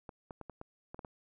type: clicks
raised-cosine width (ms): 1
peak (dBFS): -30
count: 8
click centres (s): 0.092 / 0.308 / 0.413 / 0.497 / 0.614 / 0.945 / 0.992 / 1.048
effects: none